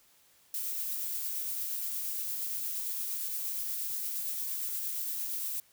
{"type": "noise with tremolo", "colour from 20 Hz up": "violet", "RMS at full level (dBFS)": -34, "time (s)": [0.54, 5.6], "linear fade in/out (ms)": 2, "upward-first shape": "triangle", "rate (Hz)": 8.6, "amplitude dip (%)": 25, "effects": ["white hiss -64 dBFS RMS until 5.72 s"]}